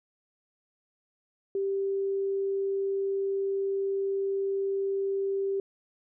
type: tone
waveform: sine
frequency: 392 Hz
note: G4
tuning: in tune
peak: -26 dBFS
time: 1.55-5.6 s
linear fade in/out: 2 ms
effects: none